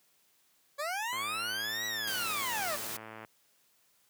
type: linear two-way sweep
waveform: 20% pulse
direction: up then down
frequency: 554.4 to 1952 to 554.4 Hz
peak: -28 dBFS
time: 0.78-2.77 s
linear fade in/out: 20 ms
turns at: 1.86 s
type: click train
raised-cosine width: 0.5 ms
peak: -30 dBFS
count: 234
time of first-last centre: 1.13-3.248 s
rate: 110 Hz
type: noise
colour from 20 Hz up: white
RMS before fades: -39 dBFS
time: 2.07-2.97 s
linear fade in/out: 5 ms
effects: white hiss -69 dBFS RMS until 4.09 s + high-pass 100 Hz 12 dB/octave